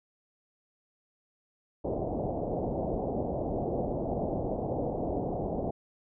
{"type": "low-pass noise", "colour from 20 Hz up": "white", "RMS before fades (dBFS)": -32, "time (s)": [1.84, 5.71], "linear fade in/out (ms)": 10, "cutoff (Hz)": 730, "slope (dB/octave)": 48, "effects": []}